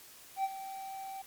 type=tone with ADSR envelope; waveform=triangle; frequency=775 Hz; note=G5; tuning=20 cents flat; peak=-25 dBFS; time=0.36-1.22 s; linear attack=80 ms; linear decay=37 ms; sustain=-13 dB; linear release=6 ms; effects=white hiss -54 dBFS RMS until 1.26 s + MP3 96 kbps